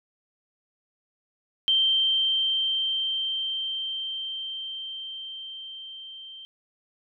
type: tone with level ramp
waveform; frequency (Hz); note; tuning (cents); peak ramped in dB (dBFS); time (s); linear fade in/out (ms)
sine; 3136; G7; 0; -18 to -40; 1.68-6.45; 0
effects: none